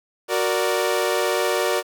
sawtooth chord, Gb augmented, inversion none, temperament equal, 370 / 466.2 / 587.3 Hz, Gb4 / Bb4 / D5, 0 / 0 / 0 cents, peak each -20 dBFS, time 0.28-1.83 s, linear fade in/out 50 ms, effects 8-bit

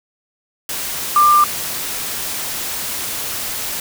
sine tone in noise, 1191 Hz, D6, 24 cents sharp, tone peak -8 dBFS, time 1.16-1.44 s, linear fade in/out 2 ms, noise white, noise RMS -24 dBFS, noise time 0.69-3.8 s, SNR +13 dB, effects none

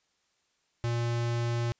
square tone, 118.2 Hz, A#2, 24 cents sharp, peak -28 dBFS, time 0.84-1.72 s, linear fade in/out 0 ms, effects white hiss -73 dBFS RMS until 1.79 s + resampled to 16000 Hz

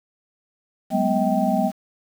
sine tone cluster, 190.5 / 209.2 / 246.6 / 637 / 780 Hz, G3 / G#3 / B3 / D#5 / G5, -49 / +13 / -2 / +41 / -9 cents, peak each -24 dBFS, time 0.9-1.72 s, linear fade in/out 50 ms, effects 7-bit

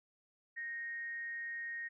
sine tone with frequency modulation, 1864.7 Hz, A#6, in tune, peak -39 dBFS, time 0.56-1.89 s, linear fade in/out 20 ms, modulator 282 Hz, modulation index 0.2, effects none

